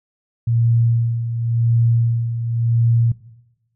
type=tone with tremolo; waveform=sine; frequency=116.54 Hz; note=A#2; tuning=in tune; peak=-12 dBFS; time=0.47-3.12 s; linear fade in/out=5 ms; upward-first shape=sine; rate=0.92 Hz; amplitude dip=65%; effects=noise-tail reverb RT60 1.0 s tail -18 dB re dry